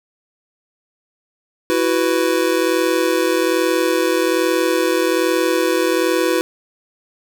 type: chord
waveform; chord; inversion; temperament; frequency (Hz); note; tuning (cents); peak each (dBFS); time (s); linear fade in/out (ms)
square; E suspended second; none; just; 329.6 / 370.8 / 494.4; E4 / F#4 / B4; 0 / +4 / +2; -20 / -20 / -20; 1.7-6.41; 0
effects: none